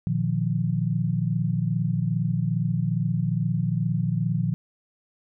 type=tone cluster; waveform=sine; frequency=118.2 / 153 / 175.4 Hz; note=A#2 / D#3 / F3; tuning=+24 / -29 / +8 cents; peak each=-26 dBFS; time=0.07-4.54 s; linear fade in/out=0 ms; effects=none